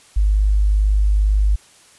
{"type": "tone", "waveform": "sine", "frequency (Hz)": 51.1, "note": "G#1", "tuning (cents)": -27, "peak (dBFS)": -12, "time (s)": [0.16, 1.56], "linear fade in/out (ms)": 10, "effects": ["white hiss -49 dBFS RMS until 1.98 s", "resampled to 24000 Hz"]}